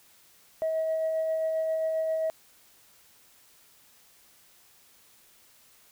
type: tone with tremolo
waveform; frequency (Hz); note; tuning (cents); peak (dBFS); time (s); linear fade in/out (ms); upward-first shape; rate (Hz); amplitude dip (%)
sine; 640; D#5; +49; -23; 0.62-2.3; 0; sine; 7.5; 25
effects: tanh soft clip ceiling -22 dBFS + white hiss -59 dBFS RMS until 5.91 s